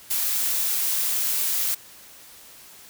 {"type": "noise", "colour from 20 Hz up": "blue", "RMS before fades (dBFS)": -24, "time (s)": [0.1, 1.75], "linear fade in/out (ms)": 10, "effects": ["white hiss -47 dBFS RMS until 2.89 s"]}